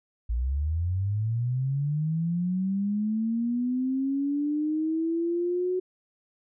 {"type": "linear sweep", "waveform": "sine", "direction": "up", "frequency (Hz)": [55, 370], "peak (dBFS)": -24, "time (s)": [0.29, 5.8], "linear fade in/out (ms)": 10, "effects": []}